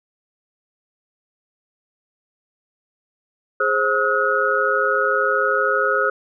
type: tone cluster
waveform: sine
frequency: 417 / 530 / 1281 / 1449 Hz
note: G#4 / C5 / E6 / F#6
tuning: +7 / +22 / -50 / -37 cents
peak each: -24 / -22 / -21 / -20 dBFS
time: 3.6-6.1 s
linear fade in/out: 5 ms
effects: none